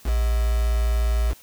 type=tone with quantisation; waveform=sine; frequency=57.2 Hz; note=A#1; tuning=32 cents flat; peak=-18 dBFS; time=0.04-1.35 s; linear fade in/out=50 ms; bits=5; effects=white hiss -50 dBFS RMS until 1.42 s